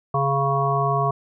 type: harmonic tone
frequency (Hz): 138.59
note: C#3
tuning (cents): 0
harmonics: 1 / 3 / 5 / 7 / 8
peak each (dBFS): -23 / -27 / -24 / -29 / -23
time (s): 0.14-1.11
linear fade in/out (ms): 5
effects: none